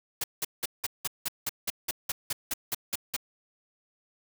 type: noise bursts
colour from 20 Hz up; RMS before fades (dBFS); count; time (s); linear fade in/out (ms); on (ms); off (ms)
white; -30; 15; 0.21-3.165; 5; 29; 180
effects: none